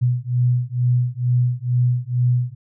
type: beating tone pair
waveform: sine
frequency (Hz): 122.4 / 124.6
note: B2 / B2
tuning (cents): -15 / +16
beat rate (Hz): 2.2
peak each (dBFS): -19 / -19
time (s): 0.01-2.55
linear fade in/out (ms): 20
effects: none